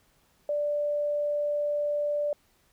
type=tone; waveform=sine; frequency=587.3 Hz; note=D5; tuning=in tune; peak=-25 dBFS; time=0.49-2.33 s; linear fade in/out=2 ms; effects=pink hiss -66 dBFS RMS until 2.72 s